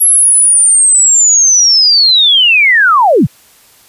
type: linear sweep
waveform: sine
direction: down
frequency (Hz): 11320 to 82.41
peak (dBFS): -4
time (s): 0-3.27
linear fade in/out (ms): 20
effects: white hiss -44 dBFS RMS until 3.88 s + resampled to 32000 Hz